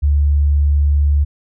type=tone; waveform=sine; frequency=72.4 Hz; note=D2; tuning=24 cents flat; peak=-10 dBFS; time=0.02-1.25 s; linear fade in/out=20 ms; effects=none